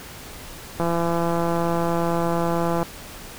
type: click train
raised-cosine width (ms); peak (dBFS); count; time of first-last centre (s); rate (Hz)
1; -10; 344; 0.8-2.83; 169
effects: pink hiss -39 dBFS RMS until 3.38 s

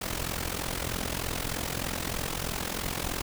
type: noise with amplitude modulation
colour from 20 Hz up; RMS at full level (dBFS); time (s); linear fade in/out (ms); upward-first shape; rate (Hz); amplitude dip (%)
pink; -29; 0.01-3.22; 10; sine; 43.2; 80
effects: none

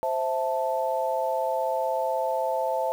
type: chord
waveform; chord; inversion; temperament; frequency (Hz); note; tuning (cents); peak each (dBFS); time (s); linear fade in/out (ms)
sine; A minor; first; equal; 523.3 / 659.3 / 880; C5 / E5 / A5; 0 / 0 / 0; -28; 0.03-2.92; 0
effects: 8-bit

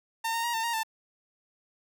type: tone with pitch steps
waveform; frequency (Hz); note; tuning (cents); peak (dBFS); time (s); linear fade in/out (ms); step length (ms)
sawtooth; 908 / 922 / 946 / 901 / 935 / 889; A#5 / A#5 / A#5 / A5 / A#5 / A5; -46 / -19 / +25 / +41 / +5 / +18; -24; 0.24-0.834; 10; 99
effects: none

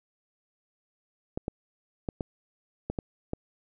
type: clicks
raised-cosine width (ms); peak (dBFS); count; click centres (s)
2; -17; 7; 1.375 / 1.481 / 2.088 / 2.208 / 2.9 / 2.988 / 3.334
effects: none

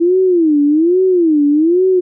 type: tone with vibrato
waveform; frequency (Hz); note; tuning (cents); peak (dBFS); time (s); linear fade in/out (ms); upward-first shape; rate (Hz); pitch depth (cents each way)
sine; 329.6; E4; 0; -8; 0-2.01; 20; sine; 1.2; 230
effects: none

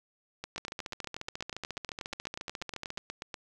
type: two click trains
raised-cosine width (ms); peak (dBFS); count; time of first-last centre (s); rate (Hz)
0.2; -20 / -20; 35 / 25; 0.58-2.974 / 0.44-3.342; 14.2 / 8.27
effects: none

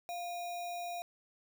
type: tone with sample-and-hold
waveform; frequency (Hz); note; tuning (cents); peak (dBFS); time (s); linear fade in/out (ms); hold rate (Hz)
sine; 698.5; F5; 0; -37; 0.09-1.02; 0; 3150
effects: none

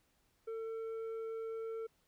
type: tone with tanh clipping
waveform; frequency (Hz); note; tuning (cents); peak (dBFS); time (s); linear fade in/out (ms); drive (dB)
sine; 449.2; A4; +36; -40; 0.47-1.87; 10; 6
effects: pink hiss -75 dBFS RMS until 2.07 s

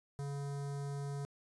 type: tone with notch filter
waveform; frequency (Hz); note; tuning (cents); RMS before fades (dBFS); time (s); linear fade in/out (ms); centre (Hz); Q
square; 141.2; C#3; +32; -40; 0.19-1.25; 0; 2700; 0.64
effects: resampled to 24000 Hz

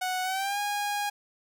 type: tone with pitch glide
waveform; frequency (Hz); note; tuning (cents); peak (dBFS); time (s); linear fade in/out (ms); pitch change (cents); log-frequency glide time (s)
sawtooth; 739 to 820; F#5 to G#5; -2 to -22; -24; 0.01-1.1; 10; +180; 0.23-0.59
effects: none

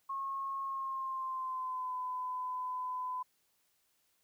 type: tone with pitch glide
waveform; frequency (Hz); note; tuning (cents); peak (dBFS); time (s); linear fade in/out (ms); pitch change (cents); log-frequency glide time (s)
sine; 1087 to 1008.4; C#6 to B5; -34 to +36; -35; 0.09-3.23; 10; -130; 0.63-1.95
effects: white hiss -75 dBFS RMS until 4.23 s

